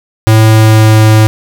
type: tone with pitch glide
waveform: square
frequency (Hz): 110.1 to 108.96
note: A2 to A2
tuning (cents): +2 to -16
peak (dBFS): -3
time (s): 0.27-1.27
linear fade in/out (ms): 0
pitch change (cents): -18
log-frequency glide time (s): 0.46-1.02
effects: none